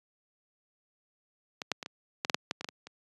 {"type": "clicks", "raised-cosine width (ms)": 0.2, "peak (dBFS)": [-18, -10, -21, -21, -12, -8, -6, -12, -21, -17, -21, -28], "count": 12, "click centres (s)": [1.618, 1.717, 1.828, 1.861, 2.249, 2.298, 2.345, 2.511, 2.61, 2.645, 2.688, 2.87], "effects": ["high-pass 150 Hz 12 dB/octave", "resampled to 24000 Hz"]}